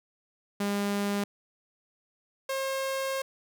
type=tone pair in turn; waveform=sawtooth; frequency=202.3 / 536.3 Hz; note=G#3 / C5; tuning=-45 / +43 cents; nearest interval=octave + perfect fourth; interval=1688 cents; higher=second; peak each=-23 / -25 dBFS; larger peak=first; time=0.6-1.24 / 2.49-3.22 s; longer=second; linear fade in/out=5 ms; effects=none